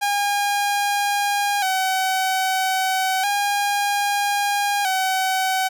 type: tone with vibrato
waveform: sawtooth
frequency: 784 Hz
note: G5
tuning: in tune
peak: -15 dBFS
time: 0.01-5.69 s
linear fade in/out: 20 ms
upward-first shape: square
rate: 0.31 Hz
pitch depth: 62 cents each way
effects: none